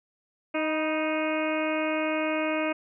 harmonic tone with a mistuned harmonic, 311.1 Hz, D#4, in tune, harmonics 1 / 2 / 3 / 4 / 5 / 6 / 7 / 8 / 9, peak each -29 / -29 / -37 / -36 / -38 / -44 / -36 / -35 / -42 dBFS, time 0.54-2.73 s, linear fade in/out 10 ms, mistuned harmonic 3, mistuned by +40 cents, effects none

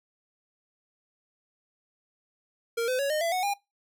square tone with pitch steps, 464.1 / 509 / 558.3 / 612.4 / 671.7 / 736.7 / 808 Hz, A#4 / C5 / C#5 / D#5 / E5 / F#5 / G#5, -8 / -48 / +12 / -28 / +32 / -8 / -48 cents, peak -26 dBFS, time 2.77-3.54 s, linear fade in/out 10 ms, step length 110 ms, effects noise-tail reverb RT60 0.2 s tail -22 dB re dry

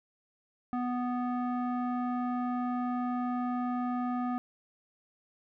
square tone with low-pass filter, 246.9 Hz, B3, in tune, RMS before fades -32 dBFS, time 0.73-4.38 s, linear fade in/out 0 ms, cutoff 1100 Hz, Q 2.4, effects none

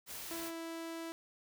white noise, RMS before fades -45 dBFS, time 0.06-0.52 s, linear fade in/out 50 ms
sawtooth tone with pitch glide, 332.5 to 329.8 Hz, E4 to E4, +15 to +1 cents, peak -37 dBFS, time 0.31-1.12 s, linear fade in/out 0 ms, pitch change -14 cents, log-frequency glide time 0.42-0.57 s
effects none

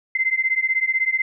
sine beating tone pair, 2065 / 2081 Hz, C7 / C7, -23 / -10 cents, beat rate 16 Hz, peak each -21 / -21 dBFS, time 0.15-1.22 s, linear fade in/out 5 ms, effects none

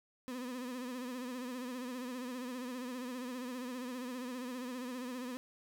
35% pulse tone with vibrato, 250.6 Hz, B3, 25 cents sharp, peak -38 dBFS, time 0.28-5.37 s, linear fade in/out 0 ms, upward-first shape sine, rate 15 Hz, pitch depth 69 cents each way, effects none

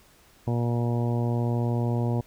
harmonic tone, 119.1 Hz, A#2, 38 cents sharp, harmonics 1 / 2 / 3 / 4 / 5 / 6 / 7 / 8, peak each -24 / -30 / -34 / -36 / -38 / -40 / -41 / -42 dBFS, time 0.47-2.21 s, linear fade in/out 5 ms, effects pink hiss -57 dBFS RMS until 2.26 s

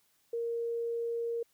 sine tone, 466.2 Hz, A#4, in tune, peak -31 dBFS, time 0.33-1.43 s, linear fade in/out 5 ms, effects white hiss -71 dBFS RMS until 1.53 s

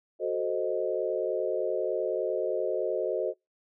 sine chord, F# diminished seventh, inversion none, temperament equal, 370 / 440 / 523.3 / 622.3 Hz, F#4 / A4 / C5 / Eb5, 0 / 0 / 0 / 0 cents, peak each -32 dBFS, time 0.19-3.34 s, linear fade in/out 50 ms, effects noise-tail reverb RT60 0.2 s tail -26 dB re dry

